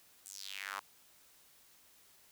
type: tone with high-pass filter sweep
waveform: square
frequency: 49 Hz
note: G1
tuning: in tune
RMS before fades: -45 dBFS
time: 0.25-0.8 s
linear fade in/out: 10 ms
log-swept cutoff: 8900 to 1000 Hz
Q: 3.3
effects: white hiss -64 dBFS RMS until 2.31 s